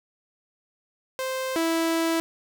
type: tone pair in turn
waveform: sawtooth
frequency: 522 / 328.8 Hz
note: C5 / E4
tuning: -4 / -4 cents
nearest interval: minor sixth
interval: 800 cents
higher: first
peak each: -23 / -18 dBFS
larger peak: second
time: 1.19-1.56 / 1.56-2.2 s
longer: second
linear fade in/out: 0 ms
effects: none